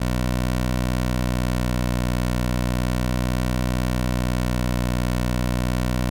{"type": "tone with vibrato", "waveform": "15% pulse", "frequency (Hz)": 61.74, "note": "B1", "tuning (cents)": 0, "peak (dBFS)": -14, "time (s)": [0, 6.1], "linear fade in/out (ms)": 10, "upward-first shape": "sine", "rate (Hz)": 0.35, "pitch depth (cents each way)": 13, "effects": []}